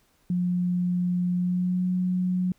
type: tone with pitch glide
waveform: sine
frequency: 178.4 to 182.15 Hz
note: F3 to F#3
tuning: +37 to -27 cents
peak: -22 dBFS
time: 0.3-2.52 s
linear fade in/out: 2 ms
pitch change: +36 cents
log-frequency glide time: 1.35-1.85 s
effects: pink hiss -65 dBFS RMS until 2.58 s